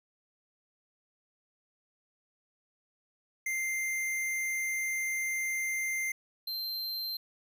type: tone pair in turn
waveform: square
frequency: 2093 / 4138 Hz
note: C7 / C8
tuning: 0 / -20 cents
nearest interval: octave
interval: 1180 cents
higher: second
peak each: -31 / -34 dBFS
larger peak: first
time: 3.46-6.12 / 6.47-7.17 s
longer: first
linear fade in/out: 5 ms
effects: none